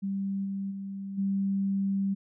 sine tone with level steps, 196 Hz, G3, in tune, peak -28 / -30 / -34 / -25 dBFS, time 0.02-2.15 s, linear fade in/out 20 ms, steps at 0.44 / 0.7 / 1.17 s, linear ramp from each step 20 ms, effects none

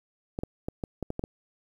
clicks, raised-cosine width 2 ms, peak -18 dBFS, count 8, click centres 0.389 / 0.435 / 0.685 / 0.838 / 1.027 / 1.104 / 1.194 / 1.239 s, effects 9-bit

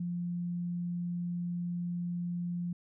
sine tone, 174.61 Hz, F3, in tune, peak -32 dBFS, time 0-2.73 s, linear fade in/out 5 ms, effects none

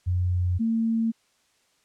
sine tone pair in turn, 89.8 / 226.3 Hz, F2 / A3, +49 / +49 cents, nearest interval octave + major third, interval 1600 cents, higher second, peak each -21 dBFS, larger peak neither, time 0.06-0.59 / 0.59-1.12 s, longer neither, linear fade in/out 20 ms, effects white hiss -66 dBFS RMS until 1.84 s + low-pass 8000 Hz 12 dB/octave

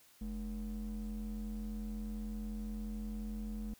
triangle ring-modulated tone, 130 Hz, C3, 11 cents flat, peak -33 dBFS, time 0.21-3.74 s, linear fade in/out 5 ms, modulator 84.3 Hz, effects white hiss -64 dBFS RMS until 3.79 s

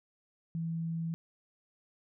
sine tone, 164.81 Hz, E3, in tune, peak -32 dBFS, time 0.55-1.14 s, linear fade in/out 0 ms, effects none

